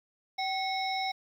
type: harmonic tone with a mistuned harmonic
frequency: 766 Hz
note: G5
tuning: 40 cents flat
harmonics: 1 / 3 / 5 / 7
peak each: -31 / -36 / -38 / -39 dBFS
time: 0.38-1.12 s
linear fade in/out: 10 ms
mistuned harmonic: 3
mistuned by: -90 cents
effects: 10-bit